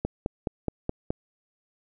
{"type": "click train", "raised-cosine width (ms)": 2, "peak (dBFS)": -13, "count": 6, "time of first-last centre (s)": [0.05, 1.105], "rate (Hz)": 4.74, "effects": []}